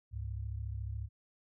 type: tone pair together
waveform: sine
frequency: 69.03 / 103.1 Hz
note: C#2 / G#2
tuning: -7 / -12 cents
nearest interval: perfect fifth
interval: 695 cents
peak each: -39 / -39 dBFS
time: 0.11-1.09 s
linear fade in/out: 50 ms
effects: none

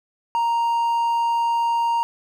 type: tone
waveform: triangle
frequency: 932.3 Hz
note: A#5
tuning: in tune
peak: -16 dBFS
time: 0.35-2.03 s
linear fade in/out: 0 ms
effects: none

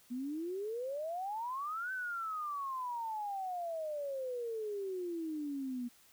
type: exponential two-way sweep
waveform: sine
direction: up then down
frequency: 238 to 1545 to 238 Hz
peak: -36 dBFS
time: 0.1-5.89 s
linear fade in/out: 20 ms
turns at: 1.92 s
effects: white hiss -64 dBFS RMS until 6.12 s

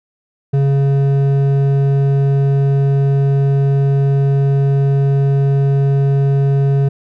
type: tone with hard clipping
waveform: sine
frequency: 138.59 Hz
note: C#3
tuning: in tune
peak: -12 dBFS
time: 0.53-6.89 s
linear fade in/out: 10 ms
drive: 8 dB
effects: none

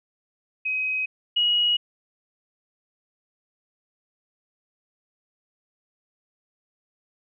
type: tone pair in turn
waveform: sine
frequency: 2528 / 2901 Hz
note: D#7 / F#7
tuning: +27 / -35 cents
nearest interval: major second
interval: 238 cents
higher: second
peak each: -23 / -18 dBFS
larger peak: second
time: 0.65-1.06 / 1.36-1.77 s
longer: neither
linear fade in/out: 10 ms
effects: none

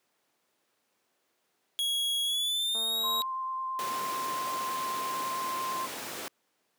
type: tone with pitch glide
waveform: 45% pulse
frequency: 3322 to 3816 Hz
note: G#7 to A#7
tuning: 0 to +40 cents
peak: -27 dBFS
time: 1.79-3.22 s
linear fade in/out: 0 ms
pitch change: +240 cents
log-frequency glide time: 2.24-3.01 s
type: click train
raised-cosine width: 1 ms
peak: -31 dBFS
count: 104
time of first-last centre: 2.75-3.208 s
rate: 225 Hz
type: tone with vibrato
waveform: sine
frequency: 1046.5 Hz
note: C6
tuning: in tune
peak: -31 dBFS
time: 3.03-5.87 s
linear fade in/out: 20 ms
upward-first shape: sine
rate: 9 Hz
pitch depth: 9 cents each way
type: noise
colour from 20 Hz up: pink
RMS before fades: -37 dBFS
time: 3.79-6.28 s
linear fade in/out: 0 ms
effects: pink hiss -74 dBFS RMS until 6.78 s + high-pass 300 Hz 12 dB/octave

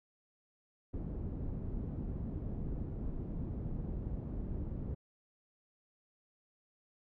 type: low-pass noise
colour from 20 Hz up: pink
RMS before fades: -39 dBFS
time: 0.93-4.95 s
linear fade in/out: 10 ms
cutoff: 270 Hz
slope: 12 dB/octave
effects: none

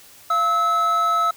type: tone pair together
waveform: triangle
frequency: 688 / 1298.8 Hz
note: F5 / E6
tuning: -26 / -26 cents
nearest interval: major seventh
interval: 1100 cents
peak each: -24 / -15 dBFS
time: 0.3-1.31 s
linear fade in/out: 5 ms
effects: white hiss -47 dBFS RMS until 1.36 s

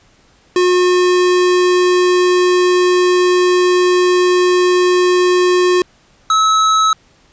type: tone pair in turn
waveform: square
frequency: 360.9 / 1294.3 Hz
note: F#4 / E6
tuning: -43 / -32 cents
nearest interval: octave + minor seventh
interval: 2211 cents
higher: second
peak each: -10 dBFS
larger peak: neither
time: 0.56-5.82 / 6.3-6.93 s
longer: first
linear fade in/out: 2 ms
effects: pink hiss -51 dBFS RMS until 7.32 s + resampled to 16000 Hz

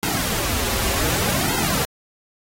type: noise with flanger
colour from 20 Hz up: pink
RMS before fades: -22 dBFS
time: 0.03-1.85 s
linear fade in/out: 0 ms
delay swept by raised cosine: 1.7 to 6.7 ms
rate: 0.66 Hz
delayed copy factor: -0.85
effects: AAC 48 kbps

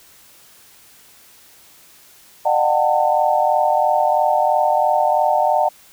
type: tone cluster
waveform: sine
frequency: 604 / 722 / 765 / 899 Hz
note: D5 / F#5 / G5 / A5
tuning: +48 / -43 / -42 / +37 cents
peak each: -19 dBFS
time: 2.45-5.69 s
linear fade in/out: 10 ms
effects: white hiss -48 dBFS RMS until 5.92 s

